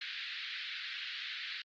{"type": "band-pass noise", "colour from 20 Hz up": "white", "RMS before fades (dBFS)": -42, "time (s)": [0.01, 1.62], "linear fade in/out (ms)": 5, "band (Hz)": [1500, 4200], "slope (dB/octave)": 48, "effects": ["Opus 32 kbps"]}